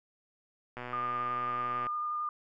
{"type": "click train", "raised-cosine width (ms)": 0.5, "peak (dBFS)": -25, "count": 136, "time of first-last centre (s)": [0.77, 1.868], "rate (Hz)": 123}
{"type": "tone with vibrato", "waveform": "sine", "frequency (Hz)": 1212, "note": "D#6", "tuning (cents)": -46, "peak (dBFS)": -31, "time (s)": [0.93, 2.29], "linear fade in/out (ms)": 2, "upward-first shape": "square", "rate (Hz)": 11, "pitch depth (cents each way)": 8}
{"effects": []}